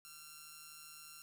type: tone with amplitude modulation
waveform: 5% pulse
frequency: 1368 Hz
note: F6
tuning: 36 cents flat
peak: -38 dBFS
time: 0.05-1.22 s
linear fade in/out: 0 ms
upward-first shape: sine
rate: 153 Hz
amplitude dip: 50%
effects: 11-bit